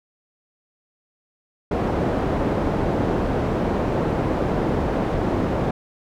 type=low-pass noise; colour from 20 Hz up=white; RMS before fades=-22 dBFS; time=1.71-5.71 s; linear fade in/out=5 ms; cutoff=510 Hz; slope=12 dB/octave; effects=none